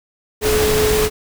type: tone in noise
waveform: sine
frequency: 428.1 Hz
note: A4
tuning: 47 cents flat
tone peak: -15 dBFS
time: 0.41-1.1 s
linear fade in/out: 50 ms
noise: pink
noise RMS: -19 dBFS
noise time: 0.41-1.1 s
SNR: +1 dB
effects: none